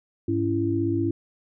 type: tone cluster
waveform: sine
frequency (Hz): 103.2 / 280 / 335.8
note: G#2 / C#4 / E4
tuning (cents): -10 / +18 / +32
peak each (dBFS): -27 / -27 / -24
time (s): 0.28-1.11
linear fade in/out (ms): 5
effects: none